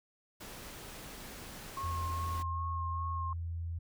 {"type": "noise", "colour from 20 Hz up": "pink", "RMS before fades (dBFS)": -47, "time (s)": [0.4, 2.43], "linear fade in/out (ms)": 10}
{"type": "tone with vibrato", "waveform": "sine", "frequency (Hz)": 1079, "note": "C#6", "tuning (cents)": -47, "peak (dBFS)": -36, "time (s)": [1.77, 3.33], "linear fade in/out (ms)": 2, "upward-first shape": "sine", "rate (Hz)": 2.5, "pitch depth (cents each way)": 20}
{"type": "tone", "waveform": "sine", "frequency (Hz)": 84, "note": "E2", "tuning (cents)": 33, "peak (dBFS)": -35, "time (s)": [1.83, 3.79], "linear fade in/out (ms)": 10}
{"effects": []}